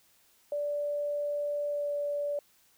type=tone with pitch glide; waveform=sine; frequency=583 to 579.3 Hz; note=D5 to D5; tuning=-13 to -24 cents; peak=-29 dBFS; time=0.52-2.39 s; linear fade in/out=2 ms; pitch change=-11 cents; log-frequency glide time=1.67-1.92 s; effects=white hiss -65 dBFS RMS until 2.77 s